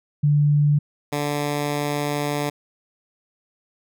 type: tone pair in turn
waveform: sine / 10% pulse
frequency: 146.83 / 146.05 Hz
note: D3 / D3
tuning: 0 / -9 cents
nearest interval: unison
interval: 9 cents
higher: first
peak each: -14 dBFS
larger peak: neither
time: 0.23-0.79 / 1.12-2.5 s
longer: second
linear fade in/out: 10 ms
effects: none